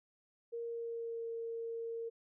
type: tone with pitch glide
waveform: sine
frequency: 466.7 to 459.5 Hz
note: A#4 to A#4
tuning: +2 to -25 cents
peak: -38 dBFS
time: 0.52-2.1 s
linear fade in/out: 20 ms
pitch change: -27 cents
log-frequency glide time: 0.63-1.27 s
effects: none